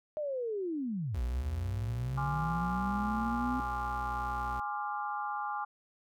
sine linear two-way sweep, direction down then up, 620 to 54.4 to 256.5 Hz, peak -32 dBFS, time 0.17-3.6 s, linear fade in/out 0 ms, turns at 1.22 s
40% pulse tone, 61.74 Hz, B1, in tune, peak -38 dBFS, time 1.14-4.6 s, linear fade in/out 5 ms
sine chord, D half-diminished seventh, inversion second, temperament equal with one note detuned, 830.6 / 1046.5 / 1182.1 / 1396.9 Hz, Ab5 / C6 / D6 / F6, 0 / 0 / +11 / 0 cents, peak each -36 / -42 / -38 / -42 dBFS, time 2.17-5.65 s, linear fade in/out 10 ms
effects none

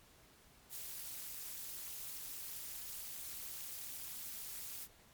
blue noise with amplitude modulation, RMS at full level -42 dBFS, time 0.69-4.88 s, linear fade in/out 50 ms, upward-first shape sine, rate 234 Hz, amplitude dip 95%, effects pink hiss -64 dBFS RMS until 5.13 s + MP3 96 kbps

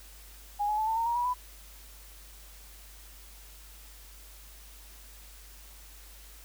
sine tone with pitch steps, 823 / 845.6 / 868.9 / 892.8 / 917.4 / 942.7 / 968.6 / 995.3 Hz, G#5 / G#5 / A5 / A5 / A#5 / A#5 / B5 / B5, -16 / +31 / -22 / +25 / -28 / +19 / -34 / +13 cents, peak -26 dBFS, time 0.59-1.342 s, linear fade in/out 20 ms, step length 94 ms, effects added 50 Hz sine -50 dBFS peak until 6.44 s + white hiss -53 dBFS RMS until 6.44 s

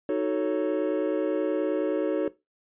triangle chord, D# half-diminished seventh, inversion none, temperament equal, 311.1 / 370 / 440 / 554.4 Hz, D#4 / F#4 / A4 / C#5, 0 / 0 / 0 / 0 cents, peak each -27 dBFS, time 0.09-2.28 s, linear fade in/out 2 ms, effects noise-tail reverb RT60 0.2 s tail -17 dB re dry + resampled to 8000 Hz

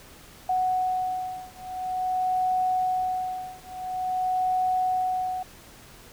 sine beating tone pair, 740 / 740.48 Hz, F#5 / F#5, 0 / +1 cents, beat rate 0.48 Hz, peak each -27 dBFS, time 0.49-5.43 s, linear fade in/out 5 ms, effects pink hiss -49 dBFS RMS until 6.12 s

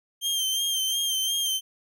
sawtooth tone with vibrato, 3162 Hz, G7, 14 cents sharp, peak -21 dBFS, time 0.21-1.61 s, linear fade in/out 50 ms, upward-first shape sine, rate 2.8 Hz, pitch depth 39 cents each way, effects none

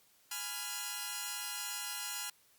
5% pulse chord, F diminished, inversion first, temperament equal with one note detuned, 830.6 / 998.1 / 1396.9 Hz, Ab5 / Cb6 / F6, 0 / +18 / 0 cents, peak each -32 / -32 / -29 dBFS, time 0.31-2.3 s, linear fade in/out 5 ms, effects white hiss -67 dBFS RMS until 2.58 s + Opus 48 kbps

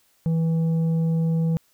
triangle tone with tanh clipping, 163.4 Hz, E3, 15 cents flat, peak -20 dBFS, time 0.26-1.57 s, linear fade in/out 0 ms, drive 10 dB, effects white hiss -63 dBFS RMS until 1.73 s

